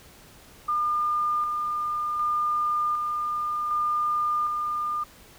sine tone with tremolo, 1207 Hz, D6, 47 cents sharp, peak -22 dBFS, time 0.68-5.04 s, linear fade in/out 10 ms, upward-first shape square, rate 0.66 Hz, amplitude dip 30%, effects pink hiss -51 dBFS RMS until 5.38 s

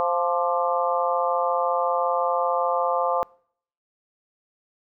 harmonic tone with a mistuned harmonic, 174.61 Hz, F3, in tune, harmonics 3 / 4 / 5 / 6 / 7, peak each -25 / -26 / -27 / -28 / -28 dBFS, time 0-3.23 s, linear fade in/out 0 ms, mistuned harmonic 7, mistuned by -53 cents, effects noise-tail reverb RT60 0.6 s tail -26 dB re dry

